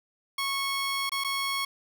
15% pulse tone with dropouts, 1100 Hz, C#6, 14 cents flat, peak -21 dBFS, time 0.38-1.65 s, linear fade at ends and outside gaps 5 ms, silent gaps 1.095-1.118 / 1.239-1.245 s, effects none

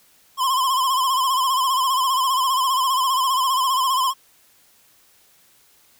square tone with vibrato, 1046.5 Hz, C6, in tune, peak -18 dBFS, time 0.37-4.14 s, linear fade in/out 50 ms, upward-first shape sine, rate 15 Hz, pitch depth 76 cents each way, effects white hiss -56 dBFS RMS until 5.99 s

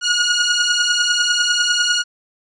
15% pulse beating tone pair, 1437 / 1447 Hz, F6 / F#6, +49 / -39 cents, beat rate 10 Hz, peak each -11 dBFS, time 0.01-2.04 s, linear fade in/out 50 ms, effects resampled to 22050 Hz

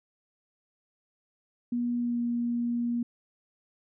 sine tone with pitch glide, 240.8 to 238 Hz, B3 to A#3, -44 to +36 cents, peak -26 dBFS, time 1.72-3.03 s, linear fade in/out 5 ms, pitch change -20 cents, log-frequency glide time 1.98-2.2 s, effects none

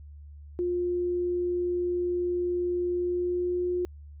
sine tone with pitch glide, 353.7 to 357 Hz, F4 to F4, +22 to +38 cents, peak -25 dBFS, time 0.59-3.85 s, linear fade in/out 0 ms, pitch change +16 cents, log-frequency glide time 2.93-3.71 s, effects added 73 Hz sine -43 dBFS peak until 4.2 s

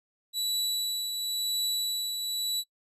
sawtooth tone with tremolo, 3939 Hz, B7, 5 cents flat, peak -23 dBFS, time 0.33-2.64 s, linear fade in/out 50 ms, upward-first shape triangle, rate 0.95 Hz, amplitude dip 45%, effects noise-tail reverb RT60 0.1 s tail -24 dB re dry + resampled to 32000 Hz

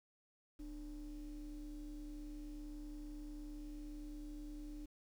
triangle ring-modulated tone, 131.2 Hz, C3, 5 cents sharp, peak -40 dBFS, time 0.59-4.86 s, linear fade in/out 10 ms, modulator 167 Hz, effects tanh soft clip ceiling -37 dBFS + 11-bit

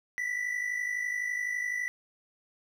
triangle tone pair together, 1928.1 / 1980 Hz, B6 / B6, -42 / +4 cents, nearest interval unison, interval 46 cents, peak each -35 / -29 dBFS, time 0.18-1.88 s, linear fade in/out 0 ms, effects none

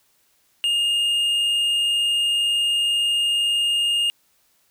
sine tone with tanh clipping, 2833 Hz, F7, 24 cents sharp, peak -19 dBFS, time 0.64-4.1 s, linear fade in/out 0 ms, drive 6 dB, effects white hiss -63 dBFS RMS until 4.7 s

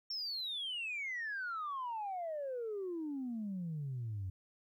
sine exponential sweep, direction down, 5490 to 90.6 Hz, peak -36 dBFS, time 0.1-4.3 s, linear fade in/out 5 ms, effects tanh soft clip ceiling -34 dBFS + 13-bit

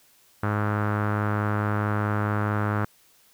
sawtooth tone with low-pass filter, 104.6 Hz, G#2, 13 cents sharp, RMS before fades -25 dBFS, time 0.43-2.85 s, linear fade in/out 5 ms, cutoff 1400 Hz, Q 3.5, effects white hiss -59 dBFS RMS until 3.33 s

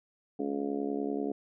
harmonic tone, 70.3 Hz, C#2, 25 cents sharp, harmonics 3 / 4 / 5 / 6 / 7 / 8 / 9 / 10, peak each -39 / -33 / -41 / -35 / -46 / -48 / -49 / -43 dBFS, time 0.39-1.32 s, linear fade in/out 5 ms, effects none

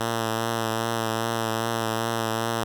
5% pulse tone with vibrato, 113.5 Hz, A#2, 46 cents flat, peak -13 dBFS, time 0-2.64 s, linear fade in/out 5 ms, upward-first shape triangle, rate 2.5 Hz, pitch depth 35 cents each way, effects none

